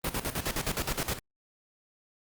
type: noise with tremolo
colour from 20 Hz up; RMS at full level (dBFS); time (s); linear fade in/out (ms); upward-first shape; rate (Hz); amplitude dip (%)
pink; -30; 0.04-1.19; 5; square; 9.6; 75
effects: Opus 32 kbps